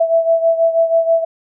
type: beating tone pair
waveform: sine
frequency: 659.3 / 665.5 Hz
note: E5 / E5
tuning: 0 / +16 cents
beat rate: 6.2 Hz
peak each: -12 / -17 dBFS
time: 0-1.25 s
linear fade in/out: 10 ms
effects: none